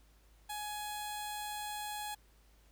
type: tone with notch filter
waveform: 15% pulse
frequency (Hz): 838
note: G#5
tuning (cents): +15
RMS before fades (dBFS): -41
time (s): 0.49-2.15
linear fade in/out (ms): 10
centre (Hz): 2100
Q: 0.88
effects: added 52 Hz sine -62 dBFS peak until 2.71 s + pink hiss -69 dBFS RMS until 2.71 s